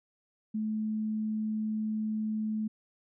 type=tone; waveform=sine; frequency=216.3 Hz; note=A3; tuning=29 cents flat; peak=-29 dBFS; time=0.54-2.68 s; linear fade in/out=10 ms; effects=none